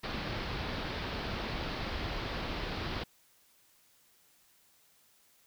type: low-pass noise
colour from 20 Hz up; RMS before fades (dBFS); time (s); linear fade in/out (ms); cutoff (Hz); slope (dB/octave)
pink; -37; 0.03-3.04; 10; 4800; 48
type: click train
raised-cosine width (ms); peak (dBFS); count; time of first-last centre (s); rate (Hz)
5; -30; 5; 0.15-2.967; 1.42
effects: white hiss -66 dBFS RMS until 5.46 s